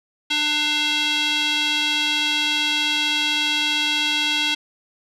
square tone with band-pass filter, 298.7 Hz, D4, 29 cents sharp, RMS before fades -21 dBFS, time 0.3-4.55 s, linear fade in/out 10 ms, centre 3300 Hz, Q 3.3, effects none

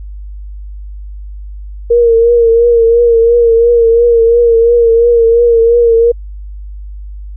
sine tone with vibrato, 466.2 Hz, A#4, in tune, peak -4 dBFS, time 1.9-6.12 s, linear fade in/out 10 ms, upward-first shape triangle, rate 2.9 Hz, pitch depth 49 cents each way, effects added 50 Hz sine -23 dBFS peak until 7.36 s

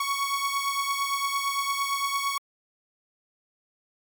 sawtooth beating tone pair, 1111 / 1119.8 Hz, C#6 / C#6, +4 / +17 cents, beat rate 8.8 Hz, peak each -23 / -27 dBFS, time 0-2.38 s, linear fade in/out 5 ms, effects MP3 96 kbps

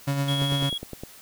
35% pulse tone with tremolo, 140 Hz, C#3, 18 cents sharp, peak -20 dBFS, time 0.07-0.7 s, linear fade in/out 10 ms, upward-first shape sine, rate 9.1 Hz, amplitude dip 40%
triangle tone, 3322 Hz, G#7, in tune, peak -26 dBFS, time 0.28-0.78 s, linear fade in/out 5 ms
click train, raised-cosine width 2 ms, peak -21 dBFS, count 7, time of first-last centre 0.42-1.035 s, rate 9.75 Hz
effects white hiss -48 dBFS RMS until 1.21 s

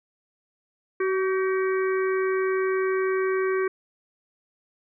harmonic tone with a mistuned harmonic, 378.6 Hz, F#4, 40 cents sharp, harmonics 1 / 3 / 4 / 5 / 6, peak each -22 / -32 / -34 / -36 / -38 dBFS, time 1-3.68 s, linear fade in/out 5 ms, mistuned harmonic 4, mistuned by +43 cents, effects none

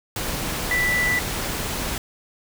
sine tone in noise, 1975.5 Hz, B6, in tune, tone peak -19 dBFS, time 0.71-1.19 s, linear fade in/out 2 ms, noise pink, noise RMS -27 dBFS, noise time 0.16-1.98 s, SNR +5 dB, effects none

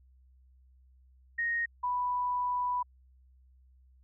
sine tone pair in turn, 1865 / 987.9 Hz, A#6 / B5, 0 / 0 cents, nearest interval major seventh, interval 1100 cents, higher first, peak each -28 dBFS, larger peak neither, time 1.38-1.66 / 1.83-2.83 s, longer second, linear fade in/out 10 ms, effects added 64 Hz sine -58 dBFS peak until 4.03 s

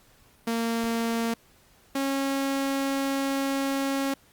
sawtooth tone pair in turn, 230 / 273.5 Hz, A#3 / C#4, -23 / -23 cents, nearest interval minor third, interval 300 cents, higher second, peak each -21 dBFS, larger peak neither, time 0.47-1.34 / 1.95-4.14 s, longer second, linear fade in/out 5 ms, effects pink hiss -59 dBFS RMS until 4.32 s + Opus 48 kbps

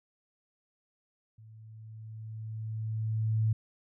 sine tone with level ramp, 110 Hz, A2, in tune, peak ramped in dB -50 to -23 dBFS, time 1.38-3.53 s, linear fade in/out 5 ms, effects none

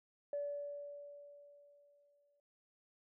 sine tone with exponential decay, 576 Hz, D5, 34 cents flat, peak -35 dBFS, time 0.33-2.4 s, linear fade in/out 2 ms, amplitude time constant 450 ms, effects tanh soft clip ceiling -31 dBFS

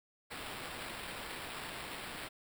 blue noise with sample-and-hold, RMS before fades -44 dBFS, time 0.3-2.29 s, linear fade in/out 20 ms, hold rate 6300 Hz, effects none

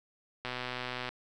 click train, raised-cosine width 0.3 ms, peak -20 dBFS, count 81, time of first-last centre 0.45-1.09 s, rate 125 Hz, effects none

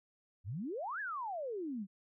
sine exponential two-way sweep, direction up then down, 82.41 to 1749 to 182.5 Hz, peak -37 dBFS, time 0.44-1.87 s, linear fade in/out 50 ms, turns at 1 s, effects none

